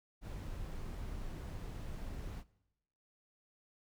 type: noise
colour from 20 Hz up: brown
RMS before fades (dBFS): -43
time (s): 0.21-2.44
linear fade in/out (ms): 50
effects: noise-tail reverb RT60 0.9 s tail -21 dB re dry